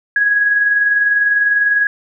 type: tone with tremolo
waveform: sine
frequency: 1661.2 Hz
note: G#6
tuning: in tune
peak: -9 dBFS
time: 0.16-1.87 s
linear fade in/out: 2 ms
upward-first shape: sine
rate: 20 Hz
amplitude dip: 40%
effects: none